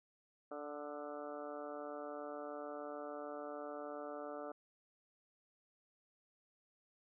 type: harmonic tone with a mistuned harmonic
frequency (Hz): 146.83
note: D3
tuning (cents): 0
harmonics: 2 / 3 / 4 / 5 / 6 / 7 / 8 / 9 / 10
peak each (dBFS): -51 / -50 / -47 / -52 / -60 / -63 / -54 / -54 / -62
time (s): 0.51-4.52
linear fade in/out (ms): 5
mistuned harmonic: 8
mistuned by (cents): +25
effects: none